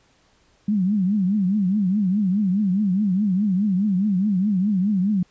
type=tone with vibrato; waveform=sine; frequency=196.4 Hz; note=G3; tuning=4 cents sharp; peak=-17 dBFS; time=0.68-5.23 s; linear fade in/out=5 ms; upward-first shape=triangle; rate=4.8 Hz; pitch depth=190 cents each way; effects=pink hiss -60 dBFS RMS until 5.3 s + resampled to 16000 Hz